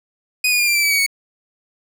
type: tone with pitch steps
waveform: sawtooth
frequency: 2489 / 2449 / 2410 / 2371 / 2333 / 2296 / 2259 / 2223 Hz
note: D#7 / D#7 / D7 / D7 / D7 / D7 / C#7 / C#7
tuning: 0 / -28 / +44 / +16 / -12 / -40 / +32 / +4 cents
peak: -11 dBFS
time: 0.44-1.064 s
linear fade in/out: 5 ms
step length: 78 ms
effects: none